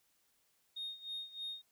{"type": "tone with tremolo", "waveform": "sine", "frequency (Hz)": 3705, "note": "A#7", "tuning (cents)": -11, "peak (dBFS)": -37, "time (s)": [0.76, 1.62], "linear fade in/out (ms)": 10, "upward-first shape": "sine", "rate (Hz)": 3.2, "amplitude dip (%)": 85, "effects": ["tanh soft clip ceiling -36 dBFS", "white hiss -75 dBFS RMS until 1.71 s"]}